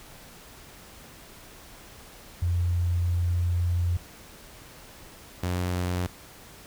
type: tone pair in turn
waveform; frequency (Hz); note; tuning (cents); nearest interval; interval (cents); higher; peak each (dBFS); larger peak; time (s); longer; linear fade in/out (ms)
sine / sawtooth; 87.31 / 89.76; F2 / F2; 0 / +48; unison; 48; second; -22; neither; 2.42-3.97 / 5.43-6.07; first; 5
effects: pink hiss -48 dBFS RMS until 6.66 s